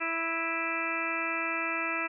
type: harmonic tone with a mistuned harmonic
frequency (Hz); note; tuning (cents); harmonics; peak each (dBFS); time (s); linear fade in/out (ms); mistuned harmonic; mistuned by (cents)
329.6; E4; 0; 1 / 2 / 3 / 4 / 5 / 6 / 7 / 8; -39 / -40 / -40 / -35 / -39 / -37 / -35 / -36; 0-2.08; 20; 7; +47
effects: none